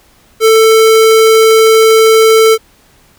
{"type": "tone", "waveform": "square", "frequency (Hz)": 443.7, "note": "A4", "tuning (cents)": 14, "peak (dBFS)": -4, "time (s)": [0.4, 2.58], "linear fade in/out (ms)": 50, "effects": ["pink hiss -47 dBFS RMS until 3.18 s"]}